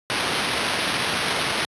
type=noise with sample-and-hold; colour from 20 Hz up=white; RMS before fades=-24 dBFS; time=0.1-1.65 s; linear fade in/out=0 ms; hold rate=7350 Hz; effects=high-pass 100 Hz 12 dB/octave + resampled to 24000 Hz